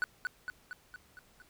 triangle tone with echo, 1485 Hz, F#6, 6 cents sharp, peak -25 dBFS, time 0.02-0.04 s, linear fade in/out 0 ms, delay 230 ms, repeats 6, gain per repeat -4 dB, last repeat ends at 1.42 s, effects pink hiss -64 dBFS RMS until 1.49 s

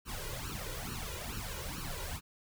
pink noise with flanger, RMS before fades -40 dBFS, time 0.05-2.21 s, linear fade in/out 50 ms, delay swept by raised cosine 0.7 to 2.1 ms, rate 2.3 Hz, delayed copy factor +1, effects none

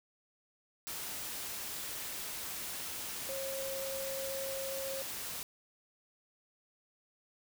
sine tone in noise, 540 Hz, C#5, 45 cents flat, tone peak -38 dBFS, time 3.29-5.02 s, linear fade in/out 0 ms, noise white, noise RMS -41 dBFS, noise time 0.87-5.43 s, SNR 0 dB, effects none

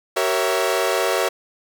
sawtooth chord, G diminished seventh, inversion none, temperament equal with one note detuned, 381.9 / 466.2 / 554.4 / 659.3 Hz, G4 / Bb4 / Db5 / Fb5, -45 / 0 / 0 / 0 cents, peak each -20 dBFS, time 0.16-1.29 s, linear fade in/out 10 ms, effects none

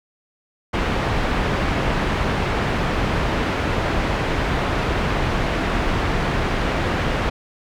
pink low-pass noise, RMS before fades -21 dBFS, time 0.73-7.3 s, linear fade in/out 10 ms, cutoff 2400 Hz, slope 12 dB/octave, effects none

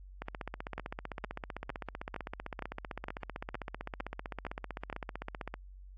two click trains, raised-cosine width 0.5 ms, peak -23 / -22 dBFS, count 84 / 10, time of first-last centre 0.22-5.541 / 0.78-4.927 s, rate 15.6 / 2.17 Hz, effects added 47 Hz sine -48 dBFS peak until 5.97 s + AAC 48 kbps

